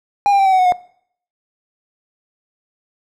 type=tone with pitch steps; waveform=triangle; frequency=811 / 795.2 / 779.8 / 764.6 / 749.7 / 735.1 / 720.9 Hz; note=G#5 / G5 / G5 / G5 / F#5 / F#5 / F#5; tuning=-41 / +25 / -9 / -43 / +23 / -11 / -45 cents; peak=-8 dBFS; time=0.26-0.722 s; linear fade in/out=0 ms; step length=66 ms; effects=noise-tail reverb RT60 0.6 s tail -20 dB re dry